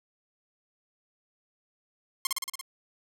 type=tone with echo; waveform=5% pulse; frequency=1063 Hz; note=C6; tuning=27 cents sharp; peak=-12 dBFS; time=2.25-2.27 s; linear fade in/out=2 ms; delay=57 ms; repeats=6; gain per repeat=-2 dB; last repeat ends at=2.612 s; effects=none